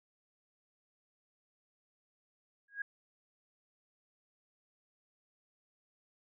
sine tone with exponential growth, 1642 Hz, G#6, 20 cents flat, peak -31 dBFS, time 2.68-2.82 s, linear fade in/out 5 ms, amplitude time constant 29 ms, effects none

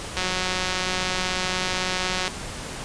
click train, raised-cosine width 0.2 ms, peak -8 dBFS, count 389, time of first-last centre 0.17-2.279 s, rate 184 Hz, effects pink hiss -34 dBFS RMS until 2.84 s + resampled to 22050 Hz

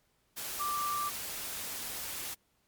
sine tone in noise, 1174.7 Hz, D6, in tune, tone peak -31 dBFS, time 0.59-1.1 s, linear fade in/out 20 ms, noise white, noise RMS -39 dBFS, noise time 0.36-2.35 s, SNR +5 dB, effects pink hiss -73 dBFS RMS until 2.67 s + MP3 96 kbps

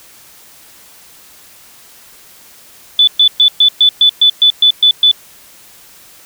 sine tone bursts, 3482 Hz, A7, 19 cents flat, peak -4 dBFS, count 11, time 2.99-5.114 s, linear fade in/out 2 ms, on 84 ms, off 120 ms, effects white hiss -41 dBFS RMS until 6.25 s

